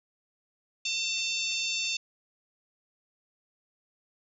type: harmonic tone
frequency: 897 Hz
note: A5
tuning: 33 cents sharp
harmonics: 3 / 4 / 5 / 6 / 7 / 8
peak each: -32 / -34 / -36 / -38 / -39 / -40 dBFS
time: 0.85-1.97 s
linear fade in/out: 5 ms
effects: none